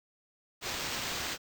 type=noise with sample-and-hold; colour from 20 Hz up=white; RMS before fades=-36 dBFS; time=0.61-1.38 s; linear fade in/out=50 ms; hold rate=11025 Hz; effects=none

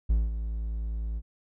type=tone with ADSR envelope; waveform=triangle; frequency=55 Hz; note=A1; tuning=in tune; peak=-17 dBFS; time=0.09-1.22 s; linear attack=14 ms; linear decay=200 ms; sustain=-10 dB; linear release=46 ms; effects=none

